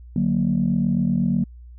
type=chord; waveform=sine; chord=D augmented; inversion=none; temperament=equal; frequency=146.83 / 185 / 233.1 Hz; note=D3 / F#3 / A#3; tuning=0 / 0 / 0 cents; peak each=-24 / -20 / -21 dBFS; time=0.16-1.44 s; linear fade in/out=2 ms; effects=tanh soft clip ceiling -10 dBFS + added 60 Hz sine -39 dBFS peak until 1.78 s